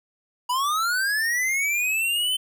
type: linear sweep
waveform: square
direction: up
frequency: 963 to 3080 Hz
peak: -22 dBFS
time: 0.49-2.37 s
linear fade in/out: 10 ms
effects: none